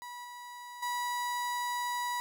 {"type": "tone with level steps", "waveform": "35% pulse", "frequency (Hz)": 974, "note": "B5", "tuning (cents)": -24, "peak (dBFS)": [-40, -42, -30], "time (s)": [0.02, 2.2], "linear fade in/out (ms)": 0, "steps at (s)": [0.24, 0.82], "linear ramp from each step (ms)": 10, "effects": []}